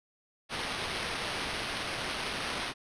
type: noise with sample-and-hold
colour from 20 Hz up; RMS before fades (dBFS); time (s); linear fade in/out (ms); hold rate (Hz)
white; -35; 0.49-2.74; 50; 7350
effects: resampled to 22050 Hz